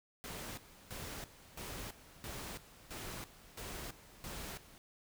pink noise with tremolo, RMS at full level -45 dBFS, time 0.24-4.78 s, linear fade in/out 0 ms, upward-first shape square, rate 1.5 Hz, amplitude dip 80%, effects none

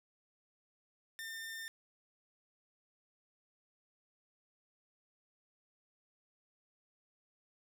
sawtooth tone, 1804 Hz, A6, 43 cents sharp, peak -39 dBFS, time 1.19-1.68 s, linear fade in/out 0 ms, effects none

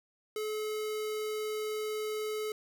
square tone with notch filter, 429 Hz, A4, 44 cents flat, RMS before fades -35 dBFS, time 0.36-2.52 s, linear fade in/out 2 ms, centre 960 Hz, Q 1.8, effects none

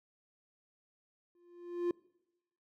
triangle tone with exponential growth, 349.2 Hz, F4, in tune, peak -25 dBFS, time 1.35-1.91 s, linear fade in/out 2 ms, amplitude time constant 120 ms, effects noise-tail reverb RT60 0.9 s tail -24 dB re dry

